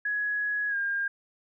sine tone with pitch glide, 1676 to 1609.6 Hz, G#6 to G6, +15 to +45 cents, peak -26 dBFS, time 0.05-1.08 s, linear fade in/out 5 ms, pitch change -70 cents, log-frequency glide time 0.69-0.76 s, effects none

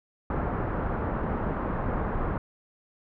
pink low-pass noise, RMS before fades -29 dBFS, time 0.3-2.38 s, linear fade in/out 2 ms, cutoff 1400 Hz, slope 24 dB/octave, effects none

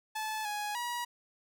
sawtooth tone with pitch steps, 867 / 833 / 962 Hz, A5 / G#5 / B5, -26 / +5 / -46 cents, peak -30 dBFS, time 0.15-1.05 s, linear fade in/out 10 ms, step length 300 ms, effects none

